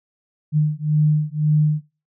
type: beating tone pair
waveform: sine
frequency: 150.9 / 152.8 Hz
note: D3 / D#3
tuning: +47 / -31 cents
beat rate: 1.9 Hz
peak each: -18 dBFS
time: 0.52-1.82 s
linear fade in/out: 50 ms
effects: noise-tail reverb RT60 0.3 s tail -20 dB re dry